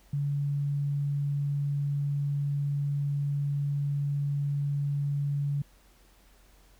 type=tone; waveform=sine; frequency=142.7 Hz; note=D3; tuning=49 cents flat; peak=-26 dBFS; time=0.13-5.62 s; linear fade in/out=5 ms; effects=added 45 Hz sine -58 dBFS peak until 6.79 s + pink hiss -62 dBFS RMS until 6.79 s